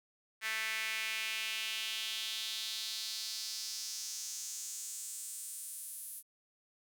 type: tone with high-pass filter sweep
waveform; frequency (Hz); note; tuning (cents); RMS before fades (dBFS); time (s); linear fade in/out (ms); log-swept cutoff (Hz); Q
sawtooth; 220; A3; 0; -40; 0.41-6.23; 50; 1900 to 11000; 2.9
effects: none